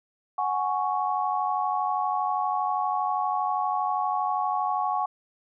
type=chord; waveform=sine; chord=F# suspended second; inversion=none; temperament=just; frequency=740 / 832.5 / 1110 Hz; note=F#5 / G#5 / C#6; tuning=0 / +4 / +2 cents; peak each=-28 dBFS; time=0.38-5.06 s; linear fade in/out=5 ms; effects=none